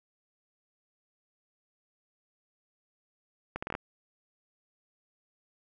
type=accelerating click train; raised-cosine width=0.5 ms; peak=-19 dBFS; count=7; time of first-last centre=3.56-3.751 s; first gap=65 ms; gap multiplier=0.7; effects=none